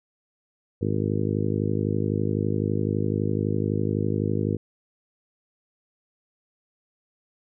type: harmonic tone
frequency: 51.91 Hz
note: G#1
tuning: in tune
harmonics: 2 / 3 / 4 / 5 / 6 / 7 / 8 / 9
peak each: -27 / -29 / -30 / -31 / -32 / -32 / -33 / -34 dBFS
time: 0.81-4.57 s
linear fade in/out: 10 ms
effects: none